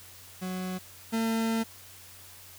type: tone pair in turn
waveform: 40% pulse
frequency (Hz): 184.6 / 225.5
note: F#3 / A3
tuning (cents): -4 / +43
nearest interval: minor third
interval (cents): 347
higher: second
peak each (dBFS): -31 / -25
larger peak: second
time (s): 0.41-0.79 / 1.12-1.64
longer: second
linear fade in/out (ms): 20
effects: added 92 Hz sine -57 dBFS peak until 2.58 s + white hiss -50 dBFS RMS until 2.58 s